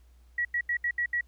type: tone bursts at uneven times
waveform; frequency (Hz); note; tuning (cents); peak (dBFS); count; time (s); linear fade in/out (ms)
sine; 1923; B6; -47; -25; 6; 0.38-0.45 / 0.54-0.61 / 0.69-0.77 / 0.84-0.91 / 0.98-1.06 / 1.13-1.21; 5
effects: added 60 Hz sine -54 dBFS peak until 1.27 s + pink hiss -70 dBFS RMS until 1.27 s